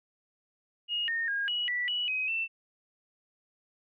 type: tone with pitch steps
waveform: sine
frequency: 2868 / 1836 / 1627 / 2918 / 1960 / 2939 / 2526 / 2675 Hz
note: F7 / A#6 / G#6 / F#7 / B6 / F#7 / D#7 / E7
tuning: +45 / -27 / -36 / -25 / -14 / -12 / +26 / +25 cents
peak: -28 dBFS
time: 0.88-2.48 s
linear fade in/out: 50 ms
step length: 200 ms
effects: none